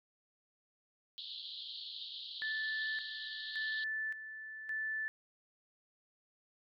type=band-pass noise; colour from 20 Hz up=white; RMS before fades=-46 dBFS; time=1.18-3.84 s; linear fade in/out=0 ms; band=3100 to 4400 Hz; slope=96 dB/octave
type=tone with tremolo; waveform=sine; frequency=1754 Hz; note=A6; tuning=6 cents flat; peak=-35 dBFS; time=2.42-5.08 s; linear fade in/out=0 ms; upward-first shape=square; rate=0.88 Hz; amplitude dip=65%
effects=none